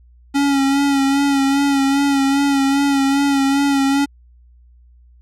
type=tone with vibrato; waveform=square; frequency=277.2 Hz; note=C#4; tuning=in tune; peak=-14 dBFS; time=0.34-4.06 s; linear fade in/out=20 ms; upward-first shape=sine; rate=2.5 Hz; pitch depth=34 cents each way; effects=added 60 Hz sine -45 dBFS peak until 5.21 s + low-pass 10000 Hz 12 dB/octave